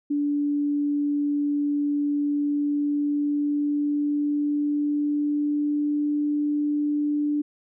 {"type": "tone with pitch glide", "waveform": "sine", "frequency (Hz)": [290, 294.6], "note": ["D4", "D4"], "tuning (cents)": [-22, 6], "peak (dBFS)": -21, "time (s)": [0.1, 7.42], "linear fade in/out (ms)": 10, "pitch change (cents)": 28, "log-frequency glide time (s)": [2.11, 6.12], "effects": []}